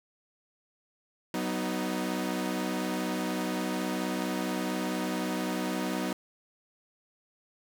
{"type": "chord", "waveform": "sawtooth", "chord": "B major", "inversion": "second", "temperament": "equal with one note detuned", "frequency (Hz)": [187.91, 246.9, 311.1], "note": ["F#3", "B3", "D#4"], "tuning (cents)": [27, 0, 0], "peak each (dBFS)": -30, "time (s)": [1.34, 6.13], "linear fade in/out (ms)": 2, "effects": []}